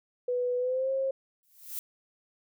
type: tone with pitch glide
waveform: sine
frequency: 493.9 to 535.5 Hz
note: B4 to C5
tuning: 0 to +40 cents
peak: -26 dBFS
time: 0.28-1.11 s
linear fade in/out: 5 ms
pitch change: +140 cents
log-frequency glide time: 0.58-0.91 s
type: noise with exponential growth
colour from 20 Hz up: violet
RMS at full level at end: -33 dBFS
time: 1.43-1.79 s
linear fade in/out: 0 ms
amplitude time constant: 78 ms
effects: none